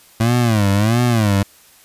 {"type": "tone with vibrato", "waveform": "25% pulse", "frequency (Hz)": 110, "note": "A2", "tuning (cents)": 0, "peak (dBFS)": -9, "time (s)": [0.2, 1.43], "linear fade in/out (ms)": 5, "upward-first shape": "sine", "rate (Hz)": 1.5, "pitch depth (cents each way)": 190, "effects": ["white hiss -48 dBFS RMS until 1.84 s", "resampled to 32000 Hz"]}